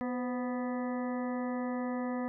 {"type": "harmonic tone with a mistuned harmonic", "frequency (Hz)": 246.9, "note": "B3", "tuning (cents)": 0, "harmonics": [1, 2, 3, 4, 5, 7, 8], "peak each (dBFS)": [-33, -39, -43, -45, -47, -50, -51], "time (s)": [0.01, 2.28], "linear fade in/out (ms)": 0, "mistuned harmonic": 2, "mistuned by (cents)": 54, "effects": []}